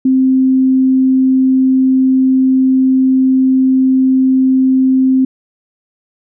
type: tone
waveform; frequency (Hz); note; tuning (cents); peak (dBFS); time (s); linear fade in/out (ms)
sine; 261.6; C4; 0; -7; 0.05-5.25; 5
effects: none